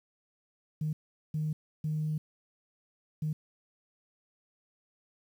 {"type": "tone bursts at uneven times", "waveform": "sine", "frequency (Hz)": 154.2, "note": "D#3", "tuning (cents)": -15, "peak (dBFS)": -28, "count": 4, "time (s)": [[0.81, 0.93], [1.34, 1.53], [1.84, 2.18], [3.22, 3.33]], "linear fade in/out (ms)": 5, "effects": ["tanh soft clip ceiling -24 dBFS", "10-bit"]}